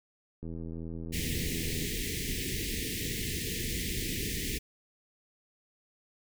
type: click train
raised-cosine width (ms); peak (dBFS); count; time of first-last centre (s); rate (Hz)
3; -28; 118; 0.43-1.85; 82.4
type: band-stop noise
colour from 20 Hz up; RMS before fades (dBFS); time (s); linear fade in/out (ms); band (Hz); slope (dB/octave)
pink; -34; 1.12-4.59; 20; 470 to 1800; 96
effects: none